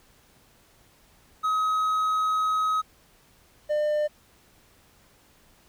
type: tone pair in turn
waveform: triangle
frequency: 1270 / 600.4 Hz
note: D#6 / D5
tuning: +35 / +38 cents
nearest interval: octave + minor second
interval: 1297 cents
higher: first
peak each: -20 dBFS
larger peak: neither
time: 1.43-2.82 / 3.69-4.08 s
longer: first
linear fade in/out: 20 ms
effects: pink hiss -59 dBFS RMS until 5.68 s